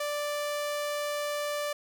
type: tone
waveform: sawtooth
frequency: 587.3 Hz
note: D5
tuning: in tune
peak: -26 dBFS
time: 0-1.73 s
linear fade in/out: 5 ms
effects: none